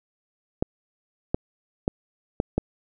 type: clicks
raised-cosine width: 2 ms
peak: -8 dBFS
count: 5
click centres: 0.625 / 1.345 / 1.879 / 2.401 / 2.58 s
effects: none